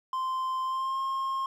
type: tone with pitch glide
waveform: triangle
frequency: 1041 to 1070.3 Hz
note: C6 to C6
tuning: -9 to +39 cents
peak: -26 dBFS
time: 0.13-1.46 s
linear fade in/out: 2 ms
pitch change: +48 cents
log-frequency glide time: 0.63-1 s
effects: none